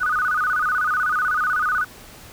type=tone with vibrato; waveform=sine; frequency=1355 Hz; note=E6; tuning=47 cents sharp; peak=-18 dBFS; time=0-1.85 s; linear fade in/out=20 ms; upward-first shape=square; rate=16 Hz; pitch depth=160 cents each way; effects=pink hiss -43 dBFS RMS until 2.32 s